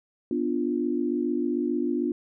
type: chord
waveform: sine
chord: B diminished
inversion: none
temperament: equal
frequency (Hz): 246.9 / 293.7 / 349.2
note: B3 / D4 / F4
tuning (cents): 0 / 0 / 0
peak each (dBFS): -28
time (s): 0.31-2.12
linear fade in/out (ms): 2
effects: none